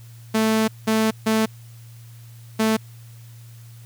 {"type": "tone bursts at uneven times", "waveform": "sawtooth", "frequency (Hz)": 220, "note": "A3", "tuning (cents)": 0, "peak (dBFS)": -13, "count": 4, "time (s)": [[0.34, 0.68], [0.87, 1.11], [1.26, 1.46], [2.59, 2.77]], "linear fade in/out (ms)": 10, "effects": ["added 116 Hz sine -40 dBFS peak until 3.85 s", "white hiss -53 dBFS RMS until 3.85 s"]}